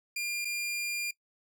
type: tone with dropouts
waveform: sawtooth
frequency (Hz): 2400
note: D7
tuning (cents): +37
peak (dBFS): -28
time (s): 0.16-1.11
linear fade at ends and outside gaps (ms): 5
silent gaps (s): 0.448-0.452
effects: noise-tail reverb RT60 0.1 s tail -20 dB re dry